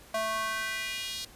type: tone with high-pass filter sweep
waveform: square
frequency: 220 Hz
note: A3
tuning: in tune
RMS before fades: -33 dBFS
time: 0.14-1.25 s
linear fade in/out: 5 ms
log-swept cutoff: 720 to 4100 Hz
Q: 2.2
effects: pink hiss -53 dBFS RMS until 1.35 s + resampled to 32000 Hz